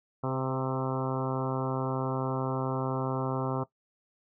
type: harmonic tone with a mistuned harmonic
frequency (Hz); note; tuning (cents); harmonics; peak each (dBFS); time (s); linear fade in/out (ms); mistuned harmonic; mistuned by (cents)
131.6; C3; +10; 1 / 2 / 3 / 4 / 5 / 6 / 7 / 8 / 9 / 10; -32 / -35 / -37 / -38 / -39 / -40 / -40 / -41 / -42 / -42; 0.23-3.64; 10; 4; -15
effects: noise-tail reverb RT60 0.1 s tail -17 dB re dry